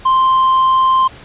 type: tone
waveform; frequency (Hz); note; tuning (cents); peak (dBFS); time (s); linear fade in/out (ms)
triangle; 1046.5; C6; 0; -7; 0.05-1.08; 10
effects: pink hiss -38 dBFS RMS until 1.24 s + resampled to 8000 Hz